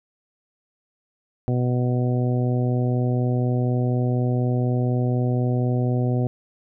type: harmonic tone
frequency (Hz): 124.1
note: B2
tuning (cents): +9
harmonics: 1 / 2 / 3 / 4 / 5 / 6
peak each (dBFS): -20 / -26 / -30 / -32 / -34 / -36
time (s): 1.48-6.27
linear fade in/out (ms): 0
effects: none